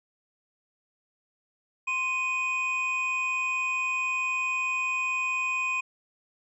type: tone pair together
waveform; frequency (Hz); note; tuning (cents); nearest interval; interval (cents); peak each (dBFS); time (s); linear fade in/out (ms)
triangle; 1046.5 / 2489; C6 / D#7; 0 / 0; octave + minor third; 1500; -31 / -25; 1.87-5.81; 10
effects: resampled to 24000 Hz